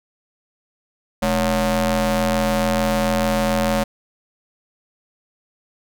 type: ring-modulated tone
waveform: sawtooth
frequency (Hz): 171.3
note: F3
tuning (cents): -33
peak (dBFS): -10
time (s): 1.22-3.84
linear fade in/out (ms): 10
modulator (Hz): 386
effects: none